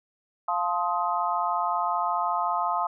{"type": "chord", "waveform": "sine", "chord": "F dominant seventh", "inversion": "none", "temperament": "just", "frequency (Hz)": [698.5, 873.1, 1047.7, 1257.2], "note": ["F5", "A5", "C6", "Eb6"], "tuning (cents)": [0, -14, 2, 18], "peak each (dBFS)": -29, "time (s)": [0.48, 2.87], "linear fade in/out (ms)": 5, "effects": []}